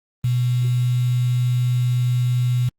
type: tone with quantisation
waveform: sine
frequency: 123.47 Hz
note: B2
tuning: in tune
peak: -16 dBFS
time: 0.24-2.69 s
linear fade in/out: 5 ms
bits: 6
effects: Opus 24 kbps